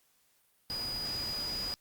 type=tone in noise; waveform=sine; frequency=4923 Hz; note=D#8; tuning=19 cents flat; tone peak=-34 dBFS; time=0.7-1.74 s; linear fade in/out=0 ms; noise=pink; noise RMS=-43 dBFS; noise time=0.7-1.74 s; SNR=+6 dB; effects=white hiss -70 dBFS RMS until 1.8 s + Opus 48 kbps